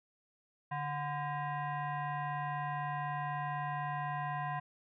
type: tone with frequency modulation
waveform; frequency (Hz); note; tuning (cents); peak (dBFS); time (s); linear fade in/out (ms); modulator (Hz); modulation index
sine; 146.83; D3; 0; -34; 0.71-4.6; 10; 876; 1.5
effects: none